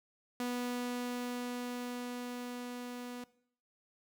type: tone with level ramp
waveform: sawtooth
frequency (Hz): 245.3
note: B3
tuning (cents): -12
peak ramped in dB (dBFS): -30 to -38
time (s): 0.4-3.24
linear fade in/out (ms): 2
effects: noise-tail reverb RT60 0.6 s tail -19 dB re dry